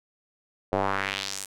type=tone with band-pass filter sweep; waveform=square; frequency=48.83 Hz; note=G1; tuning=6 cents flat; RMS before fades=-29 dBFS; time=0.72-1.46 s; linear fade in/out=10 ms; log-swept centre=560 to 9700 Hz; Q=1.9; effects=none